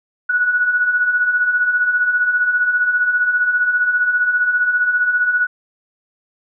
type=beating tone pair; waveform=sine; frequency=1456 / 1471 Hz; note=F#6 / F#6; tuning=-28 / -11 cents; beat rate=15 Hz; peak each=-22 / -14 dBFS; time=0.29-5.47 s; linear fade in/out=10 ms; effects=none